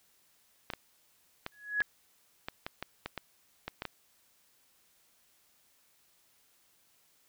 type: clicks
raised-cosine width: 0.3 ms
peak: -20 dBFS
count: 12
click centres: 0.702 / 0.736 / 1.464 / 1.805 / 2.485 / 2.665 / 2.826 / 3.06 / 3.177 / 3.68 / 3.821 / 3.853 s
type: tone with exponential growth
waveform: sine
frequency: 1680 Hz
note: G#6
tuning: 19 cents sharp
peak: -23 dBFS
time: 1.52-1.82 s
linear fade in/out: 1 ms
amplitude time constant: 64 ms
effects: white hiss -68 dBFS RMS until 7.28 s